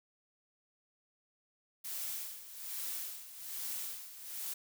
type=noise with tremolo; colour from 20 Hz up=blue; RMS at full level=-39 dBFS; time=1.84-4.54 s; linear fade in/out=10 ms; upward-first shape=sine; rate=1.2 Hz; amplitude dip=75%; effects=none